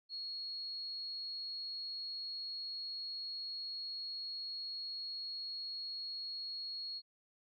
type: tone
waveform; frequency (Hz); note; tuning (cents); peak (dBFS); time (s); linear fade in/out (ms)
sine; 4316; C#8; -47; -40; 0.09-7.02; 50
effects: none